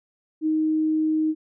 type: tone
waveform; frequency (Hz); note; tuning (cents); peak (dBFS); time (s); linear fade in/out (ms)
sine; 312.6; D#4; +8; -19; 0.41-1.35; 50
effects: none